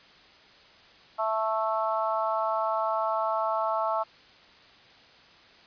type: harmonic tone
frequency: 220 Hz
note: A3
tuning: in tune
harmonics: 3 / 4 / 5 / 6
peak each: -29 / -30 / -31 / -32 dBFS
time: 1.18-4.04 s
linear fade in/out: 20 ms
effects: white hiss -54 dBFS RMS until 5.66 s + resampled to 11025 Hz